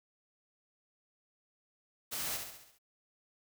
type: noise with echo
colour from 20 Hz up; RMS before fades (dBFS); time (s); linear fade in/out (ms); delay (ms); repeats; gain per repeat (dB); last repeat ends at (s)
white; -38; 2.11-2.38; 20; 68; 6; -5; 2.788
effects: none